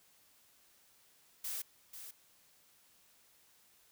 blue noise with echo, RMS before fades -40 dBFS, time 1.44-1.62 s, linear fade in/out 5 ms, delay 490 ms, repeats 1, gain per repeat -9 dB, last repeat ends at 2.11 s, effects white hiss -67 dBFS RMS until 3.91 s

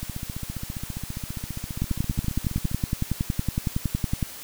two click trains, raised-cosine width 5 ms, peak -19 / -11 dBFS, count 41 / 27, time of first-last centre 0.03-2.715 / 1.82-4.227 s, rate 14.9 / 10.8 Hz, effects white hiss -40 dBFS RMS until 4.43 s

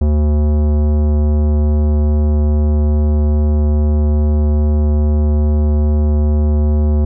sine tone with tanh clipping, 74.8 Hz, D2, 32 cents sharp, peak -12 dBFS, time 0.01-7.05 s, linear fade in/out 5 ms, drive 16 dB, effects none

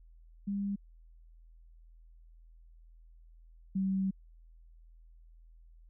sine tone pair in turn, 200 / 191.72 Hz, G3 / G3, +35 / -38 cents, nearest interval minor second, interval 73 cents, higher first, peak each -31 / -28 dBFS, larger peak second, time 0.47-0.76 / 3.75-4.11 s, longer second, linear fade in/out 10 ms, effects added 41 Hz sine -54 dBFS peak until 5.89 s

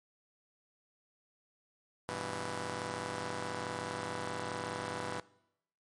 5% pulse chord, E minor, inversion first, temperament just, 98.89 / 123.61 / 164.81 Hz, G2 / B2 / E3, +16 / +2 / 0 cents, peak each -31 dBFS, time 2.09-5.2 s, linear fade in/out 0 ms, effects noise-tail reverb RT60 0.8 s tail -21 dB re dry + MP3 48 kbps

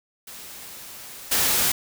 white noise with level steps, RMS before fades -40 / -21 dBFS, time 0.27-1.72 s, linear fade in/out 5 ms, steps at 1.31 s, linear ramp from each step 10 ms, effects none

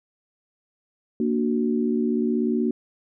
sine chord, Bb augmented, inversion none, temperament equal, 233.1 / 293.7 / 370 Hz, Bb3 / D4 / F#4, 0 / 0 / 0 cents, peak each -22 / -27 / -26 dBFS, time 1.2-2.71 s, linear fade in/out 2 ms, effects none

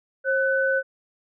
sine tone pair together, 536 / 1503 Hz, C5 / F#6, +42 / +27 cents, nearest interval octave + tritone, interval 1785 cents, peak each -22 dBFS, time 0.24-0.83 s, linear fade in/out 50 ms, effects none

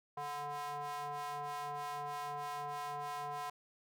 square ring-modulated tone, 146.1 Hz, D3, 9 cents flat, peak -37 dBFS, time 0.17-3.5 s, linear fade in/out 5 ms, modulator 875 Hz, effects none

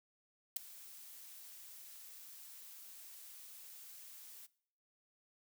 blue noise with ADSR envelope, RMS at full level -33 dBFS, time 0.56-4.47 s, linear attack 7 ms, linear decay 5 ms, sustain -21 dB, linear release 21 ms, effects noise-tail reverb RT60 0.6 s tail -21 dB re dry

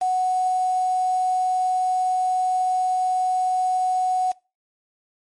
sine tone with quantisation, 740 Hz, F#5, in tune, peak -18 dBFS, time 0.01-4.32 s, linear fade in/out 10 ms, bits 6, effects noise-tail reverb RT60 0.3 s tail -23 dB re dry + MP3 48 kbps

